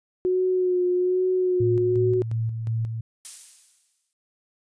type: tone with vibrato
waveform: sine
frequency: 364.6 Hz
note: F#4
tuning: 25 cents flat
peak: -19 dBFS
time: 0.25-2.22 s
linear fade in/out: 0 ms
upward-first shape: sine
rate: 1.2 Hz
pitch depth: 27 cents each way
type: tone with tremolo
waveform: sine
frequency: 113.1 Hz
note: A2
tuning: 48 cents sharp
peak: -22 dBFS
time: 1.6-3.01 s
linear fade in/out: 5 ms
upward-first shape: square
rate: 2.8 Hz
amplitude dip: 45%
type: noise with exponential decay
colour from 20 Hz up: violet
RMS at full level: -30 dBFS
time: 3.25-4.13 s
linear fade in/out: 0 ms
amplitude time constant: 190 ms
effects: resampled to 22050 Hz